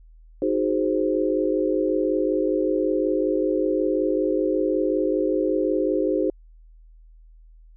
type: chord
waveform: sine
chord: Ab dominant seventh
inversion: second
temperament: equal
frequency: 311.1 / 370 / 415.3 / 523.3 Hz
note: Eb4 / Gb4 / Ab4 / C5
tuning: 0 / 0 / 0 / 0 cents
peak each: -24 / -25 / -26 / -25 dBFS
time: 0.42-6.3 s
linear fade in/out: 2 ms
effects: added 40 Hz sine -46 dBFS peak until 7.76 s